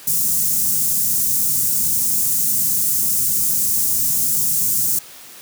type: band-stop noise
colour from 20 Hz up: white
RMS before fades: -18 dBFS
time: 0.07-4.99 s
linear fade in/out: 5 ms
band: 220 to 6600 Hz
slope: 24 dB/octave
effects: white hiss -40 dBFS RMS until 5.41 s + high-pass 100 Hz 12 dB/octave